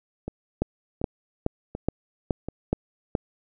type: two click trains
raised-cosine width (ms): 2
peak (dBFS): -9 / -18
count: 7 / 4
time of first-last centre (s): 0.62-3.152 / 0.28-2.486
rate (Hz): 2.37 / 1.36
effects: none